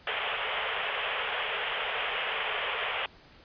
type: band-pass noise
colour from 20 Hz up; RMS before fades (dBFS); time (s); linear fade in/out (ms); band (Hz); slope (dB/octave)
white; -32; 0.07-3.06; 2; 410 to 3300; 96
effects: pink hiss -55 dBFS RMS until 3.44 s + resampled to 11025 Hz